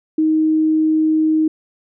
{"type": "tone", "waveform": "sine", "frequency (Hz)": 313.6, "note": "D#4", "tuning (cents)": 14, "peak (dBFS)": -12, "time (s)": [0.18, 1.48], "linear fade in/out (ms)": 5, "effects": []}